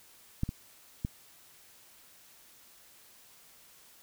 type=clicks; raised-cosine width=5 ms; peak=-16 / -22 / -19 dBFS; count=3; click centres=0.434 / 0.491 / 1.049 s; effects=white hiss -58 dBFS RMS until 4.02 s